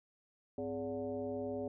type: tone with frequency modulation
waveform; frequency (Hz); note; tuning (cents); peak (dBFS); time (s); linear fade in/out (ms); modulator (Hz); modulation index
sine; 415.3; G#4; 0; -36; 0.58-1.68; 2; 158; 1.4
effects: none